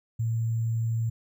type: tone with sample-and-hold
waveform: sine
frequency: 114 Hz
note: A#2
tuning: 38 cents flat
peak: -24 dBFS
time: 0.19-1.1 s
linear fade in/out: 10 ms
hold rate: 7350 Hz
effects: none